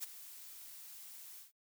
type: noise with ADSR envelope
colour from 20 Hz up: blue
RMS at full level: -39 dBFS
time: 0-1.52 s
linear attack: 34 ms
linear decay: 15 ms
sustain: -13 dB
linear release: 140 ms
effects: noise-tail reverb RT60 0.1 s tail -24 dB re dry